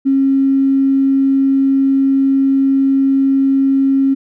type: tone with tanh clipping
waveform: triangle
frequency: 271.1 Hz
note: C#4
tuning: 38 cents flat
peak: -9 dBFS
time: 0.05-4.15 s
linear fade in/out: 20 ms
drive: 3 dB
effects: none